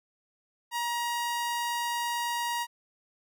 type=tone; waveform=sawtooth; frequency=949 Hz; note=A#5; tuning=31 cents sharp; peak=-25 dBFS; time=0.71-2.67 s; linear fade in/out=50 ms; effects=none